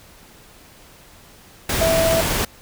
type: tone in noise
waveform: sine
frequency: 656 Hz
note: E5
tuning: 9 cents flat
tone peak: -16 dBFS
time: 1.81-2.21 s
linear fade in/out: 5 ms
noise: pink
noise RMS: -21 dBFS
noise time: 1.69-2.45 s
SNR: +2 dB
effects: pink hiss -47 dBFS RMS until 2.61 s